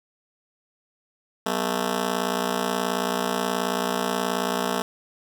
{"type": "ring-modulated tone", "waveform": "10% pulse", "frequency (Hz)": 220, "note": "A3", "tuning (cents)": 0, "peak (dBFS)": -12, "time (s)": [1.46, 4.82], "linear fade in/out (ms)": 0, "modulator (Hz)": 29.3, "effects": []}